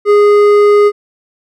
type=tone with hard clipping; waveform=triangle; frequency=413 Hz; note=G#4; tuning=10 cents flat; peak=-6 dBFS; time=0.05-0.92 s; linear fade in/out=50 ms; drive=12 dB; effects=none